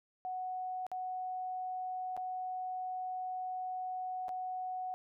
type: tone with dropouts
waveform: sine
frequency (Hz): 740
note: F#5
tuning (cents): 0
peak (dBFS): -36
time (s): 0.25-4.94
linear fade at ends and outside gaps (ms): 0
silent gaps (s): 0.866-0.916 / 2.166-2.175 / 4.283-4.291
effects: none